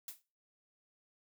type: noise with exponential decay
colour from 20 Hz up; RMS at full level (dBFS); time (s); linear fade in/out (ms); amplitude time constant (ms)
blue; -40; 0.08-0.22; 2; 29
effects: noise-tail reverb RT60 0.3 s tail -17 dB re dry